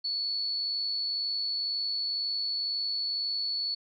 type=tone with amplitude modulation; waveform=sine; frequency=4426 Hz; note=C#8; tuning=3 cents flat; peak=-27 dBFS; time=0.04-3.75 s; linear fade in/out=10 ms; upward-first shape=sine; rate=102 Hz; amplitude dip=30%; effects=none